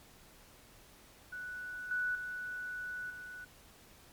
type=tone with level steps; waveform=sine; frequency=1480 Hz; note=F#6; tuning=in tune; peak=-40 / -31 / -38 / -44 dBFS; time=1.32-3.45 s; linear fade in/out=10 ms; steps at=1.91 / 2.15 / 3.1 s; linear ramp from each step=2 ms; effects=pink hiss -59 dBFS RMS until 4.12 s + MP3 96 kbps